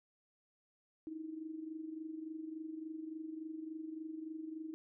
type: tone with amplitude modulation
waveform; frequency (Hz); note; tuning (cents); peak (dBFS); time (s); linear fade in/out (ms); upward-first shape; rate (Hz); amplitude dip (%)
sine; 316.7; D#4; +31; -39; 1.07-4.74; 0; sine; 23.5; 65
effects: none